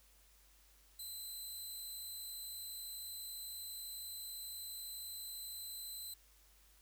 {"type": "tone", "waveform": "10% pulse", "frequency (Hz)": 4037, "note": "B7", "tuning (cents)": 37, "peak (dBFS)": -38, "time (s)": [0.99, 6.14], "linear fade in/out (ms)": 5, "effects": ["added 50 Hz sine -67 dBFS peak until 6.81 s", "white hiss -68 dBFS RMS until 6.81 s"]}